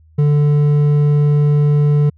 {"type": "tone with hard clipping", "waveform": "triangle", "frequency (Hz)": 146.83, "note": "D3", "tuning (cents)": 0, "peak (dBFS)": -11, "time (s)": [0.18, 2.1], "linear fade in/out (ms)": 10, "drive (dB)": 9, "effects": ["added 79 Hz sine -45 dBFS peak until 2.17 s"]}